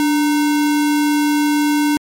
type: tone with sample-and-hold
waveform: sine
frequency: 293.7 Hz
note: D4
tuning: in tune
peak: -12 dBFS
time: 0-1.97 s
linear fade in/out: 0 ms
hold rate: 1225 Hz
effects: MP3 64 kbps